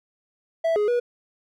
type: tone with pitch steps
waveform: triangle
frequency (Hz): 658 / 417.5 / 483.5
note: E5 / G#4 / B4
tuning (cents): -3 / +9 / -37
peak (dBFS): -17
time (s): 0.64-1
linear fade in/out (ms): 10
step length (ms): 120
effects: none